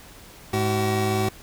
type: tone pair together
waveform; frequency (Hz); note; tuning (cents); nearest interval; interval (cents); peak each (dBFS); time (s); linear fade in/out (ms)
25% pulse; 105.16 / 379; G#2 / F#4; +22 / +42; octave + minor seventh; 2220; -20 / -20; 0.53-1.29; 5
effects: pink hiss -46 dBFS RMS until 1.42 s